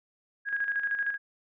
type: tone with tremolo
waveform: sine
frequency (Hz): 1644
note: G#6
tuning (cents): -18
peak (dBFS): -25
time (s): 0.45-1.18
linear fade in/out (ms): 50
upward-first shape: square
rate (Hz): 13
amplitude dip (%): 55
effects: resampled to 8000 Hz